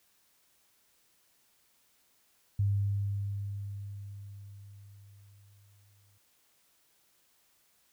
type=tone with exponential decay; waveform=sine; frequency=100.4 Hz; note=G2; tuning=42 cents sharp; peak=-24 dBFS; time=2.59-6.18 s; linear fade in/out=5 ms; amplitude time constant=780 ms; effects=white hiss -69 dBFS RMS until 7.92 s